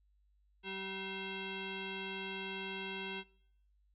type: tone with frequency modulation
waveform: sine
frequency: 1537 Hz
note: G6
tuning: 35 cents flat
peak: -39 dBFS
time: 0.63-3.24 s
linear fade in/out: 50 ms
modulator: 576 Hz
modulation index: 3.1
effects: noise-tail reverb RT60 0.7 s tail -22 dB re dry + added 50 Hz sine -68 dBFS peak until 3.94 s